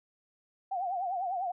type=tone with vibrato; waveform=sine; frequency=739 Hz; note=F#5; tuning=2 cents flat; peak=-30 dBFS; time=0.71-1.52 s; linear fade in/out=10 ms; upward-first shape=triangle; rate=10 Hz; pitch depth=140 cents each way; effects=none